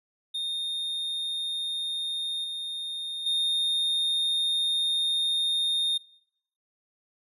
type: tone with level steps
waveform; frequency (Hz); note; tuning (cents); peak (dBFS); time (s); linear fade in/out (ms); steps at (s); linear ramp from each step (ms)
triangle; 3667; A#7; -29; -27 / -30 / -22; 0.34-5.98; 10; 2.44 / 3.26; 5
effects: noise-tail reverb RT60 0.7 s tail -21 dB re dry + resampled to 32000 Hz